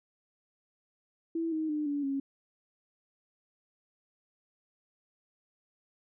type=tone with pitch steps; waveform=sine; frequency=329.6 / 314.9 / 300.9 / 287.4 / 274.6 Hz; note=E4 / D#4 / D4 / D4 / C#4; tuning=0 / +21 / +42 / -37 / -16 cents; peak=-29 dBFS; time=1.35-2.2 s; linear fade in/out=5 ms; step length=170 ms; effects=none